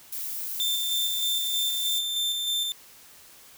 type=noise; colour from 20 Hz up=violet; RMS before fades=-33 dBFS; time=0.12-1.99 s; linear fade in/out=5 ms
type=tone with tremolo; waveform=40% pulse; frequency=3567 Hz; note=A7; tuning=23 cents sharp; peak=-23 dBFS; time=0.6-2.72 s; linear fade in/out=0 ms; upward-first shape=square; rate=3.2 Hz; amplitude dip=30%
effects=white hiss -51 dBFS RMS until 3.57 s